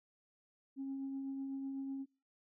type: tone with tremolo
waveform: sine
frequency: 271.2 Hz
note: C#4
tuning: 38 cents flat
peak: -36 dBFS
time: 0.76-2.06 s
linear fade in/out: 50 ms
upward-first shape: triangle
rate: 8 Hz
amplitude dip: 30%
effects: noise-tail reverb RT60 0.3 s tail -22 dB re dry + tanh soft clip ceiling -35 dBFS